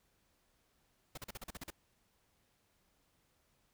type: noise bursts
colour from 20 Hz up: pink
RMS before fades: -45 dBFS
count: 9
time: 1.15-1.704 s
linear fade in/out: 5 ms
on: 26 ms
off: 40 ms
effects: pink hiss -75 dBFS RMS until 3.73 s